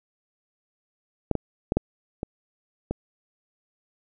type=clicks; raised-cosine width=2 ms; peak=-8 / -11 / -9 / -7 / -15 / -13 dBFS; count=6; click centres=1.313 / 1.353 / 1.721 / 1.77 / 2.231 / 2.91 s; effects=none